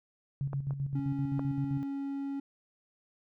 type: tone with tremolo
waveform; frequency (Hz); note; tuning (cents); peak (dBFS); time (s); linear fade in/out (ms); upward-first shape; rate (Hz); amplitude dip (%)
sine; 138.59; C#3; 0; -29; 0.41-1.83; 0; square; 7.7; 60
type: clicks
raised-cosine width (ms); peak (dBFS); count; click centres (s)
1; -26 / -31 / -23; 3; 0.532 / 0.708 / 1.394
type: tone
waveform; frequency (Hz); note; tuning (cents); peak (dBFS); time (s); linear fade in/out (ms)
triangle; 277.2; C#4; 0; -31; 0.95-2.4; 5
effects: none